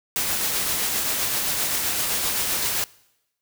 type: noise with tremolo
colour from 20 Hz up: white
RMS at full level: -23 dBFS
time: 0.16-2.84 s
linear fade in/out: 0 ms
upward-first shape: triangle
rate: 7.7 Hz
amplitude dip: 30%
effects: noise-tail reverb RT60 0.9 s tail -23 dB re dry